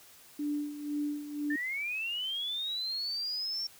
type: tone with tremolo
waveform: sine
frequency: 293.7 Hz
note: D4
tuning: in tune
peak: -29 dBFS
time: 0.39-1.56 s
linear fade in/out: 5 ms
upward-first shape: sine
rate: 2 Hz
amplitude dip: 70%
type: linear sweep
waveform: sine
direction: up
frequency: 1760 to 5500 Hz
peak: -32 dBFS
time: 1.5-3.67 s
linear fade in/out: 5 ms
effects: white hiss -56 dBFS RMS until 3.79 s